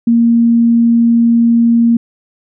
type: tone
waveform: sine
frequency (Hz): 233.1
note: A#3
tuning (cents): 0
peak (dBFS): -6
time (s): 0.07-1.97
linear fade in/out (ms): 5
effects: none